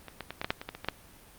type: clicks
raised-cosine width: 0.3 ms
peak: -25 / -20 / -20 / -16 / -14 / -10 / -22 / -19 / -24 / -21 / -11 dBFS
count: 11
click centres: 0.083 / 0.207 / 0.306 / 0.415 / 0.445 / 0.505 / 0.615 / 0.69 / 0.75 / 0.846 / 0.886 s
effects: pink hiss -54 dBFS RMS until 1.38 s + Opus 32 kbps